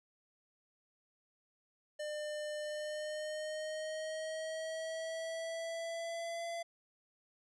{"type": "tone with pitch glide", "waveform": "square", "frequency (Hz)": [600, 677.4], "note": ["D5", "E5"], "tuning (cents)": [37, 47], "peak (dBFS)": -39, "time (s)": [1.99, 6.63], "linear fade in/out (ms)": 10, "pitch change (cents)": 210, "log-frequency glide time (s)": [2.6, 6.45], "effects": ["resampled to 22050 Hz", "13-bit"]}